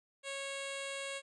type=tone with notch filter; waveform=10% pulse; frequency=550 Hz; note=C#5; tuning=14 cents flat; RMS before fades=-41 dBFS; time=0.23-1.22 s; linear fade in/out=50 ms; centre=1300 Hz; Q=1.5; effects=resampled to 24000 Hz

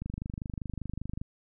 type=click train; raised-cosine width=5 ms; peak=-23 dBFS; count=31; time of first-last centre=0.02-1.215 s; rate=25.1 Hz; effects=none

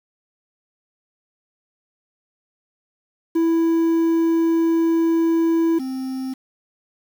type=tone pair in turn; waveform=triangle; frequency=330 / 261.9 Hz; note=E4 / C4; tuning=+2 / +2 cents; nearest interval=major third; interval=400 cents; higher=first; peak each=-13 / -22 dBFS; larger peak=first; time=3.35-5.79 / 5.79-6.34 s; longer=first; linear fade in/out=10 ms; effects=7-bit

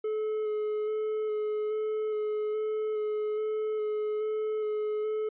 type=tone with vibrato; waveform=triangle; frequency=428.2 Hz; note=A4; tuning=47 cents flat; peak=-26 dBFS; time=0.04-5.29 s; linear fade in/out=5 ms; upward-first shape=square; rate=1.2 Hz; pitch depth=12 cents each way; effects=resampled to 8000 Hz

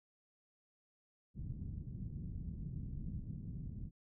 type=low-pass noise; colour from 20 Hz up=white; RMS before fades=-44 dBFS; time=1.34-3.91 s; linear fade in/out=50 ms; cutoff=180 Hz; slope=24 dB/octave; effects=none

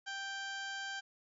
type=harmonic tone; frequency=785 Hz; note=G5; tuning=2 cents sharp; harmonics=1 / 2 / 3 / 4 / 5 / 6 / 7 / 8 / 9; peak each=-47 / -41 / -56 / -47 / -57 / -52 / -57 / -57 / -56 dBFS; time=0.06-1.01 s; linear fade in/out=20 ms; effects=none

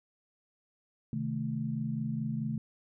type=chord; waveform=sine; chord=A diminished; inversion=first; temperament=equal; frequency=130.81 / 155.56 / 220 Hz; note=C3 / Eb3 / A3; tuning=0 / 0 / 0 cents; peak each=-36 / -36 / -34 dBFS; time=1.13-2.58 s; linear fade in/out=2 ms; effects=none

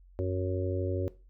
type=harmonic tone; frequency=92.4 Hz; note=F#2; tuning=2 cents flat; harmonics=1 / 3 / 4 / 5 / 6; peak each=-31 / -38 / -33 / -38 / -37 dBFS; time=0.19-1.08 s; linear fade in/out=0 ms; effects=noise-tail reverb RT60 0.3 s tail -17 dB re dry + added 45 Hz sine -53 dBFS peak until 1.29 s

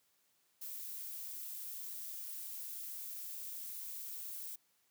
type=noise; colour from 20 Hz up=violet; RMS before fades=-45 dBFS; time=0.61-4.56 s; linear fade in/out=10 ms; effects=white hiss -75 dBFS RMS until 4.9 s + high-pass 80 Hz 12 dB/octave

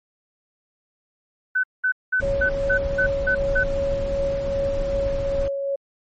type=tone bursts; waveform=sine; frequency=1510 Hz; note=F#6; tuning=35 cents sharp; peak=-17 dBFS; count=8; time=1.55-3.638 s; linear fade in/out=10 ms; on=86 ms; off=200 ms
type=noise; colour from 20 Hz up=brown; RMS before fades=-28 dBFS; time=2.2-5.48 s; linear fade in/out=2 ms
type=tone with tremolo; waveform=sine; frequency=554.4 Hz; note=C#5; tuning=in tune; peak=-20 dBFS; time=2.22-5.76 s; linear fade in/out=10 ms; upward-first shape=sine; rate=2.6 Hz; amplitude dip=35%
effects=MP3 32 kbps

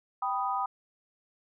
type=chord; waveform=sine; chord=G augmented; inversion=none; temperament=equal; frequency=784 / 987.8 / 1244.5 Hz; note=G5 / B5 / D#6; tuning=0 / 0 / 0 cents; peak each=-32 dBFS; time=0.22-0.66 s; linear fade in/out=5 ms; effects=none

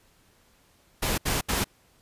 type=noise bursts; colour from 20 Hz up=pink; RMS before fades=-26 dBFS; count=3; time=1.02-1.644 s; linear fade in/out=10 ms; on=160 ms; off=72 ms; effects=pink hiss -62 dBFS RMS until 2.01 s + resampled to 32000 Hz

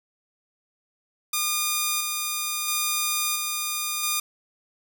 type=tone with tremolo; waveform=5% pulse; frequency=1214 Hz; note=D#6; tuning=43 cents flat; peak=-11 dBFS; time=1.33-4.2 s; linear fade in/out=5 ms; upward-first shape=square; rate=0.74 Hz; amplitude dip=30%; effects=none

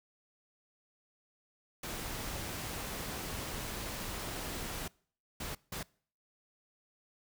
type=noise bursts at uneven times; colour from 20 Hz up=pink; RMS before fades=-40 dBFS; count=3; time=1.83-4.88 / 5.4-5.55 / 5.72-5.83 s; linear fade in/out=5 ms; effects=noise-tail reverb RT60 0.5 s tail -24 dB re dry

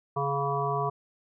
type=harmonic tone with a mistuned harmonic; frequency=140 Hz; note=C#3; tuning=18 cents sharp; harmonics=1 / 3 / 5 / 7 / 8; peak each=-32 / -32 / -32 / -32 / -32 dBFS; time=0.16-0.9 s; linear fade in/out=10 ms; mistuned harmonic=8; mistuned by=+35 cents; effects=none

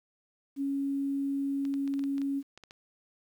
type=tone; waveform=sine; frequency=277.2 Hz; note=C#4; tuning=in tune; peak=-28 dBFS; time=0.56-2.43 s; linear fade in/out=50 ms
type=clicks; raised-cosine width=0.2 ms; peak=-31 dBFS; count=11; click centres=1.652 / 1.74 / 1.877 / 1.939 / 1.993 / 2.039 / 2.181 / 2.217 / 2.576 / 2.637 / 2.709 s
effects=10-bit

